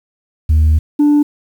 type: tone pair in turn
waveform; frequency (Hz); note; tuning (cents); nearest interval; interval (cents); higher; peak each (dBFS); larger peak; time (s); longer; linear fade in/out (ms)
sine; 77.78 / 293.7; D#2 / D4; 0 / 0; octave + major seventh; 2300; second; -5; neither; 0.49-0.79 / 0.99-1.23; first; 10
effects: tanh soft clip ceiling -6 dBFS + 7-bit